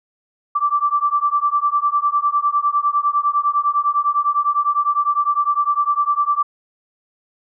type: beating tone pair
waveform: sine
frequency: 1163 / 1172.9 Hz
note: D6 / D6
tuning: -17 / -3 cents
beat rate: 9.9 Hz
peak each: -18 dBFS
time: 0.55-6.43 s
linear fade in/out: 10 ms
effects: none